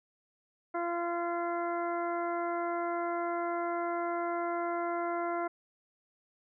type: harmonic tone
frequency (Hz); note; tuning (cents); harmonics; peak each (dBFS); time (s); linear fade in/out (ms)
343.6; F4; -28; 1 / 2 / 3 / 4 / 5 / 6; -35 / -34 / -39 / -39 / -50 / -47; 0.74-5.48; 10
effects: none